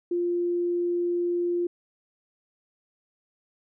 sine tone, 349.2 Hz, F4, in tune, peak -23 dBFS, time 0.11-1.67 s, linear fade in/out 5 ms, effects none

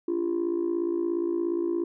sine tone with amplitude modulation, 341.7 Hz, F4, 38 cents flat, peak -19 dBFS, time 0.08-1.84 s, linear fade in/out 5 ms, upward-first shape sine, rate 57.1 Hz, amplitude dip 85%, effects tanh soft clip ceiling -20 dBFS

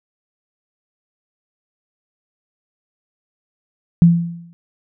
sine tone with exponential decay, 170 Hz, F3, 46 cents flat, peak -3 dBFS, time 4.02-4.53 s, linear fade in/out 0 ms, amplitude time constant 110 ms, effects none

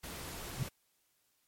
pink noise, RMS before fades -44 dBFS, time 0.03-0.69 s, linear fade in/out 10 ms
sine tone with exponential growth, 130 Hz, C3, 11 cents flat, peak -27 dBFS, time 0.52-0.63 s, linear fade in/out 2 ms, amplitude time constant 23 ms
effects white hiss -75 dBFS RMS until 1.47 s + MP3 64 kbps

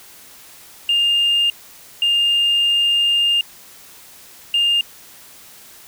sine tone bursts at uneven times, 2813 Hz, F7, 12 cents sharp, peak -12 dBFS, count 3, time 0.89-1.5 / 2.02-3.41 / 4.54-4.81 s, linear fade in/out 2 ms, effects tanh soft clip ceiling -10 dBFS + white hiss -43 dBFS RMS until 5.87 s

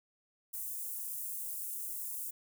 white high-pass noise, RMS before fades -40 dBFS, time 0.53-2.31 s, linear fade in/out 10 ms, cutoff 8600 Hz, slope 24 dB/octave, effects none

